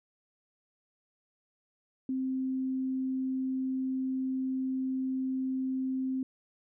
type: tone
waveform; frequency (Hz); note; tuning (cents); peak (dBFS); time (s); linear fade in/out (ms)
sine; 261.6; C4; 0; -29; 2.09-6.23; 2
effects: none